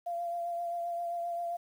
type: tone with vibrato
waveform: sine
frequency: 689 Hz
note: F5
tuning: 24 cents flat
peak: -32 dBFS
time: 0.06-1.57 s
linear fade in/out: 10 ms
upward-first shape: triangle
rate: 7.6 Hz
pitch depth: 23 cents each way
effects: 10-bit